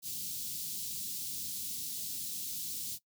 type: band-stop noise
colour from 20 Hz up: white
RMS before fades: -39 dBFS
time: 0.02-2.99 s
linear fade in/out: 50 ms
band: 260 to 3600 Hz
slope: 24 dB/octave
effects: noise-tail reverb RT60 0.1 s tail -19 dB re dry + high-pass 100 Hz 12 dB/octave